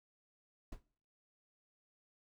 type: noise with exponential decay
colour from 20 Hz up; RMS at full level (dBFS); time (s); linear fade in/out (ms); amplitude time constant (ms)
brown; -40; 0.72-0.83; 5; 23
effects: noise-tail reverb RT60 0.5 s tail -21 dB re dry